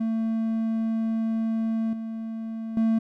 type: tone with level steps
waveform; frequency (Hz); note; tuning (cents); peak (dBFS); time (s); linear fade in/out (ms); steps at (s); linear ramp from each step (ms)
triangle; 224.1; A3; +32; -21 / -28 / -17; 0-2.99; 10; 1.93 / 2.77; 2
effects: none